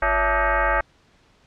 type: tone with frequency modulation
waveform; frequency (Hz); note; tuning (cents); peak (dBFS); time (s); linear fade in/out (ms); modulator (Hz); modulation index
sine; 354.6; F4; +26; -17; 0.02-0.81; 5; 307; 5.2
effects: pink hiss -58 dBFS RMS until 1.46 s + low-pass 5000 Hz 12 dB/octave